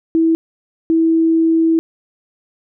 sine tone bursts at uneven times, 326.2 Hz, E4, 18 cents flat, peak -10 dBFS, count 2, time 0.15-0.35 / 0.9-1.79 s, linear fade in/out 0 ms, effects none

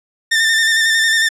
sawtooth tone with vibrato, 1800 Hz, A6, 39 cents sharp, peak -8 dBFS, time 0.31-1.29 s, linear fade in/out 10 ms, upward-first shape square, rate 11 Hz, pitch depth 24 cents each way, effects low-pass 9000 Hz 12 dB/octave

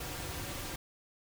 pink noise with comb filter, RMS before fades -40 dBFS, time 0-0.76 s, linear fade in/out 5 ms, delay 4.7 ms, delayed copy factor -0.55, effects none

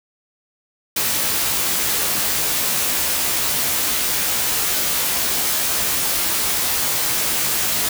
white noise with comb filter, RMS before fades -20 dBFS, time 0.96-7.89 s, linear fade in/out 5 ms, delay 16 ms, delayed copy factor +0.7, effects none

